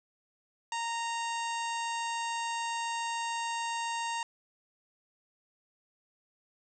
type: harmonic tone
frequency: 927 Hz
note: A#5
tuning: 10 cents flat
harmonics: 1 / 2 / 3 / 4 / 5 / 6 / 7 / 8 / 9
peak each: -33 / -41 / -41 / -46 / -48 / -51 / -47 / -47 / -50 dBFS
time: 0.72-4.23 s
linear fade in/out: 2 ms
effects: none